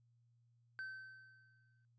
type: tone with exponential decay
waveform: triangle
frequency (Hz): 1541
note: G6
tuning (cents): -30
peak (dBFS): -40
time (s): 0.79-1.85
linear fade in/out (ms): 0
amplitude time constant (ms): 230
effects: added 118 Hz sine -70 dBFS peak until 1.98 s + resampled to 16000 Hz